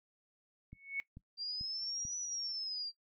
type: tone with exponential growth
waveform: sine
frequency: 2211 Hz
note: C#7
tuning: 5 cents flat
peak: -31 dBFS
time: 0.72-1 s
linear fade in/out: 0 ms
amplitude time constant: 59 ms
type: click train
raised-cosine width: 5 ms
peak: -37 dBFS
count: 4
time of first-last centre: 0.73-2.052 s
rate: 2.27 Hz
type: linear two-way sweep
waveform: sine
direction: up then down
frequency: 4699 to 5940 to 4699 Hz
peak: -37 dBFS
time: 1.37-2.92 s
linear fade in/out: 50 ms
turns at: 2.18 s
effects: noise-tail reverb RT60 0.1 s tail -19 dB re dry